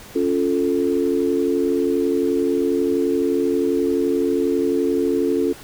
sine chord, Db augmented, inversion none, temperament equal, 277.2 / 349.2 / 440 Hz, Db4 / F4 / A4, 0 / 0 / 0 cents, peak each -21 dBFS, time 0.15-5.53 s, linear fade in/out 10 ms, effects pink hiss -41 dBFS RMS until 5.63 s

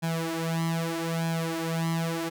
sawtooth tone with flanger, 164.81 Hz, E3, in tune, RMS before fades -29 dBFS, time 0.02-2.3 s, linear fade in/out 20 ms, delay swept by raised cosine 1.2 to 5.1 ms, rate 0.8 Hz, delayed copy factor +0.85, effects none

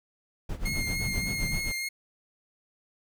brown noise with tremolo, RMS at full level -31 dBFS, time 0.49-1.72 s, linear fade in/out 5 ms, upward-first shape sine, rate 7.7 Hz, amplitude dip 80%
sawtooth tone with vibrato, 2138 Hz, C7, 37 cents sharp, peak -27 dBFS, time 0.65-1.89 s, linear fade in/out 10 ms, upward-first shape triangle, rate 3.4 Hz, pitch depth 23 cents each way
white low-pass noise, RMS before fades -36 dBFS, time 0.66-1.6 s, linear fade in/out 10 ms, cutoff 200 Hz, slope 24 dB/octave
effects none

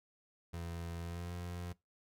30% pulse tone with pitch glide, 84.7 to 87.79 Hz, E2 to F2, +48 to +10 cents, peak -38 dBFS, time 0.53-1.73 s, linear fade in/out 10 ms, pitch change +62 cents, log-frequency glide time 1.02-1.32 s, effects noise-tail reverb RT60 0.2 s tail -21 dB re dry

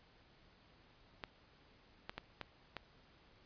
clicks, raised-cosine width 0.3 ms, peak -26 dBFS, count 5, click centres 1.238 / 2.095 / 2.18 / 2.413 / 2.767 s, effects pink hiss -66 dBFS RMS until 3.45 s + resampled to 11025 Hz

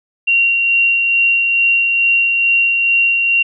sine tone with tremolo, 2755 Hz, F7, 24 cents flat, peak -9 dBFS, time 0.27-3.43 s, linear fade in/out 10 ms, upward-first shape sine, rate 2.3 Hz, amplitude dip 30%, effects none

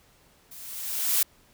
blue noise with level ramp, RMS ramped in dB -45 to -21 dBFS, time 0.51-1.23 s, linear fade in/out 5 ms, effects pink hiss -60 dBFS RMS until 1.53 s

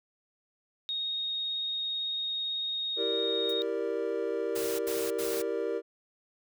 sine tone with vibrato, 3729 Hz, A#7, in tune, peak -30 dBFS, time 0.89-3.62 s, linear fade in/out 0 ms, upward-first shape sine, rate 18 Hz, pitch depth 9 cents each way
triangle chord, E half-diminished seventh, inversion none, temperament equal, 329.6 / 392 / 466.2 / 587.3 Hz, E4 / G4 / Bb4 / D5, 0 / 0 / 0 / 0 cents, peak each -36 / -32 / -30 / -36 dBFS, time 2.96-5.82 s, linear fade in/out 50 ms
blue noise with exponential decay, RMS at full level -41 dBFS, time 3.49-3.57 s, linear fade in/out 5 ms, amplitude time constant 16 ms
white noise bursts, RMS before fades -38 dBFS, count 3, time 4.55-5.422 s, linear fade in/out 10 ms, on 240 ms, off 76 ms
effects none

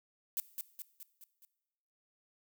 violet noise with echo, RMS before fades -34 dBFS, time 0.37-0.4 s, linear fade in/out 0 ms, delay 210 ms, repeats 5, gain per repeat -5 dB, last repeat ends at 1.45 s, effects noise-tail reverb RT60 1.0 s tail -18 dB re dry

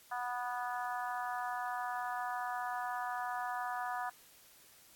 harmonic tone, 245.6 Hz, B3, 9 cents flat, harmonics 3 / 4 / 5 / 6 / 7, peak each -39 / -41 / -43 / -45 / -46 dBFS, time 0.11-4.1 s, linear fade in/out 10 ms, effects white hiss -61 dBFS RMS until 4.95 s + AAC 64 kbps

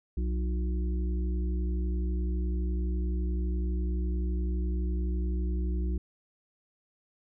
harmonic tone with a mistuned harmonic, 61.74 Hz, B1, in tune, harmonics 1 / 3 / 5 / 6, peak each -27 / -38 / -42 / -43 dBFS, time 0.17-5.98 s, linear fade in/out 5 ms, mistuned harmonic 6, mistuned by -47 cents, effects none

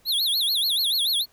square tone with vibrato, 3776 Hz, A#7, 22 cents sharp, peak -21 dBFS, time 0.05-1.26 s, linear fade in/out 50 ms, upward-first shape sine, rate 6.9 Hz, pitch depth 250 cents each way, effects pink hiss -60 dBFS RMS until 1.32 s

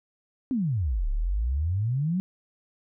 sine exponential two-way sweep, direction down then up, 277.2 to 33.35 to 193.3 Hz, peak -23 dBFS, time 0.51-2.2 s, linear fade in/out 0 ms, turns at 1.09 s, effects none

